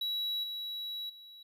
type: tone with level steps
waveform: triangle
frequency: 3900 Hz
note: B7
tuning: 23 cents flat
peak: -30 / -35 / -48 dBFS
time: 0.01-1.43 s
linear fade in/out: 5 ms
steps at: 0.43 / 1.09 s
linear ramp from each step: 10 ms
effects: none